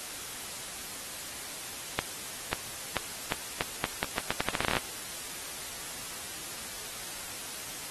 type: accelerating click train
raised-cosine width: 0.3 ms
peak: -10 dBFS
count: 19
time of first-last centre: 1.99-4.768 s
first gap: 540 ms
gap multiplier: 0.81
effects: white hiss -40 dBFS RMS until 7.9 s + AAC 32 kbps